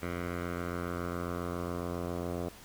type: tone with low-pass filter sweep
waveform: 10% pulse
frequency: 87.31 Hz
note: F2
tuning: in tune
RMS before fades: -36 dBFS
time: 0.02-2.49 s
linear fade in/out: 5 ms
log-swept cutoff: 2000 to 790 Hz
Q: 2.1
effects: pink hiss -52 dBFS RMS until 2.64 s